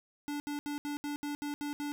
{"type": "tone bursts", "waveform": "square", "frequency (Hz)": 291.2, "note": "D4", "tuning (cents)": -15, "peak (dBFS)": -35, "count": 9, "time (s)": [0.28, 1.92], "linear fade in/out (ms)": 0, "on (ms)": 120, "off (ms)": 70, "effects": []}